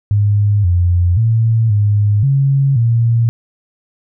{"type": "tone with pitch steps", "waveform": "sine", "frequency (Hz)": [103, 88.1, 113.1, 103.7, 137.6, 116.2], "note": ["G#2", "F2", "A2", "G#2", "C#3", "A#2"], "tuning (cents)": [-14, 16, 48, -2, -12, -5], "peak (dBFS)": -9, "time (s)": [0.11, 3.29], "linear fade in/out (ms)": 0, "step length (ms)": 530, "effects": []}